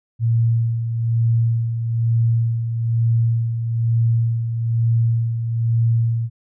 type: tone with tremolo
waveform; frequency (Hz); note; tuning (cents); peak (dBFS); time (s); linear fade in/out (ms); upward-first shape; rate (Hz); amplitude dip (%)
sine; 115.4; A#2; -17; -13; 0.19-6.3; 50; sine; 1.1; 55
effects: none

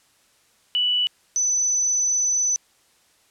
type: tone pair in turn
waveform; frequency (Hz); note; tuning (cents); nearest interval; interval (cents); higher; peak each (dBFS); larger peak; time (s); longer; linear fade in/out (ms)
sine; 2960 / 6008; F#7 / F#8; 0 / +26; octave; 1226; second; -18; neither; 0.75-1.07 / 1.36-2.56; second; 0
effects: white hiss -60 dBFS RMS until 3.3 s + low-pass 10000 Hz 12 dB/octave

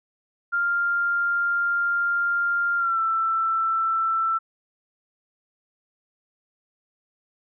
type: tone with pitch glide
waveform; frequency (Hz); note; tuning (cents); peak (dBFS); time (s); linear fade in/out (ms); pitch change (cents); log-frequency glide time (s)
sine; 1396.9 to 1333; F6 to E6; 0 to +19; -20; 0.52-4.39; 20; -81; 2.77-3
effects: none

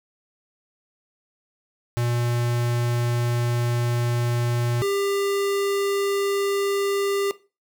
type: tone pair in turn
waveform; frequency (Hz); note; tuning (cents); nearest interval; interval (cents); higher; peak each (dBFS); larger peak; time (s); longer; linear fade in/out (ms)
square; 119.9 / 398.5; A#2 / G4; +49 / +28; octave + major sixth; 2079; second; -22; neither; 1.97-4.82 / 4.82-7.31; first; 0
effects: noise-tail reverb RT60 0.3 s tail -17 dB re dry

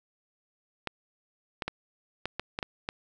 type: clicks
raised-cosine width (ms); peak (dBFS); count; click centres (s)
0.3; -15; 8; 0.873 / 1.622 / 1.68 / 2.256 / 2.396 / 2.589 / 2.628 / 2.889
effects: none

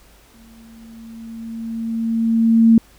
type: tone with exponential growth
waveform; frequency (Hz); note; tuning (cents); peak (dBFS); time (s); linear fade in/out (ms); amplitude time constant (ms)
sine; 227.2; A#3; -44; -6; 0.34-2.78; 2; 530
effects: added 50 Hz sine -51 dBFS peak until 2.98 s + pink hiss -51 dBFS RMS until 2.98 s

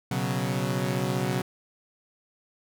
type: chord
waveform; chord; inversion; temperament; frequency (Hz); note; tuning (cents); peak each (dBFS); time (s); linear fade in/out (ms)
sawtooth; B suspended second; none; equal; 123.47 / 138.59 / 185; B2 / C#3 / F#3; 0 / 0 / 0; -26; 0.11-1.42; 5
effects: none

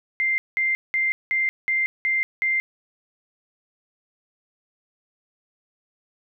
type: tone bursts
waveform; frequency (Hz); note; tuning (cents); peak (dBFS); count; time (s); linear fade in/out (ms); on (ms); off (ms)
sine; 2093; C7; 0; -19; 7; 0.2-2.6; 0; 180; 190
effects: none

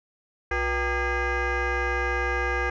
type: tone with frequency modulation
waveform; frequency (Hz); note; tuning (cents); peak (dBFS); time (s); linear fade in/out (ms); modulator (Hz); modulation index
sine; 784; G5; 0; -21; 0.51-2.7; 5; 423; 3.1
effects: tanh soft clip ceiling -21 dBFS

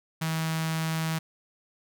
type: tone with notch filter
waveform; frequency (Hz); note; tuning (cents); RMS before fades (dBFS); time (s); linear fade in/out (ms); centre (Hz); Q
sawtooth; 160.9; E3; -42; -29; 0.21-1.19; 10; 400; 0.54
effects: none

